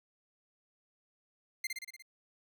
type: tone with echo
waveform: sawtooth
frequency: 2093 Hz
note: C7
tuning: in tune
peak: -29 dBFS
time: 1.64-1.67 s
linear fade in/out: 5 ms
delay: 59 ms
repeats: 6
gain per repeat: -3 dB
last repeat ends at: 2.024 s
effects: none